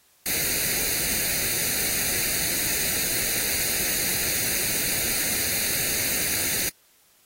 white noise with comb filter, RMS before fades -25 dBFS, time 0.26-6.69 s, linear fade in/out 0 ms, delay 0.46 ms, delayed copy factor +0.8, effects white hiss -60 dBFS RMS until 7.25 s + AAC 48 kbps

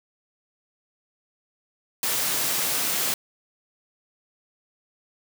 white high-pass noise, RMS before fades -25 dBFS, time 2.03-3.14 s, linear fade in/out 2 ms, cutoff 110 Hz, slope 48 dB/octave, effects none

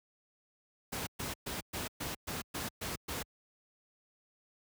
pink noise bursts, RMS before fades -38 dBFS, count 9, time 0.92-3.23 s, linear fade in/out 10 ms, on 150 ms, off 120 ms, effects high-pass 60 Hz 12 dB/octave

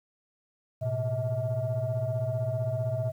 sine tone cluster, 111.5 / 127 / 641 Hz, A2 / B2 / E5, +23 / +49 / -49 cents, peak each -30 dBFS, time 0.81-3.12 s, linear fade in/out 20 ms, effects tanh soft clip ceiling -21 dBFS + 10-bit

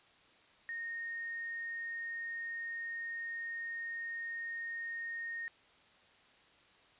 sine tone with quantisation, 1850 Hz, A#6, 14 cents flat, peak -38 dBFS, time 0.69-5.48 s, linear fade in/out 0 ms, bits 11, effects white hiss -64 dBFS RMS until 6.99 s + resampled to 8000 Hz

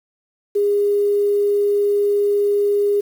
sine tone with quantisation, 408.2 Hz, G#4, 30 cents flat, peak -14 dBFS, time 0.55-3.01 s, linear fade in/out 10 ms, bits 7, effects none

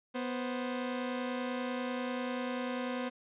sawtooth tone pair together, 246.9 / 524 Hz, B3 / C5, 0 / +2 cents, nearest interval octave + minor second, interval 1302 cents, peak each -31 / -35 dBFS, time 0.14-3.1 s, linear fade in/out 20 ms, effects resampled to 8000 Hz

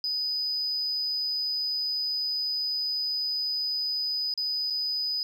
sine tone with dropouts, 4986 Hz, D#8, 3 cents sharp, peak -25 dBFS, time 0.04-5.23 s, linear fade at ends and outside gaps 1 ms, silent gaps 4.339-4.376 / 4.701-4.705 s, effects tanh soft clip ceiling -23 dBFS

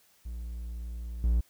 triangle tone with level steps, 58.27 Hz, A#1, in tune, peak -33 / -20 dBFS, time 0.25-1.41 s, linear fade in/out 10 ms, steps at 1.24 s, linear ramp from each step 2 ms, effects white hiss -64 dBFS RMS until 1.49 s

